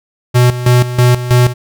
square tone with tremolo, 123.47 Hz, B2, in tune, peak -6 dBFS, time 0.34-1.54 s, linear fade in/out 20 ms, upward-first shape square, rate 3.1 Hz, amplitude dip 75%, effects none

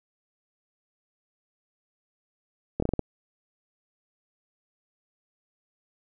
slowing click train, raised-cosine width 2 ms, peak -12 dBFS, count 6, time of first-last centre 2.8-2.993 s, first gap 24 ms, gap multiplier 1.24, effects none

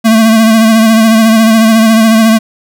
square tone with vibrato, 222.7 Hz, A3, 21 cents sharp, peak -4 dBFS, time 0.04-2.39 s, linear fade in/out 20 ms, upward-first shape sine, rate 14 Hz, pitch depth 37 cents each way, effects none

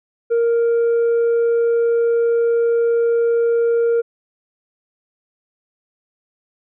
sine tone with tanh clipping, 466.2 Hz, A#4, in tune, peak -14 dBFS, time 0.3-4.02 s, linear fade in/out 20 ms, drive 2 dB, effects none

